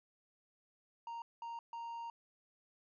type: tone bursts at uneven times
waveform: triangle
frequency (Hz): 930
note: A#5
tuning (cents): -4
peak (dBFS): -40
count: 3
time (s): 1.07-1.22 / 1.42-1.59 / 1.73-2.1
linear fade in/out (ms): 2
effects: resampled to 16000 Hz